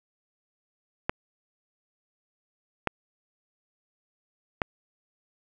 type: clicks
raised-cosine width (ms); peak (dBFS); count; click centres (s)
0.5; -9; 3; 1.095 / 2.873 / 4.618
effects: none